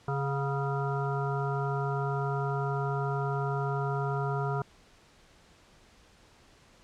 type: harmonic tone with a mistuned harmonic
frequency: 138.1 Hz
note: C#3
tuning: 6 cents flat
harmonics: 1 / 3 / 5 / 7 / 9 / 10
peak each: -30 / -35 / -37 / -38 / -40 / -40 dBFS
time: 0.08-4.62 s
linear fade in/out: 2 ms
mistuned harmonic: 5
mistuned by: +50 cents
effects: pink hiss -59 dBFS RMS until 6.83 s + low-pass 7000 Hz 12 dB/octave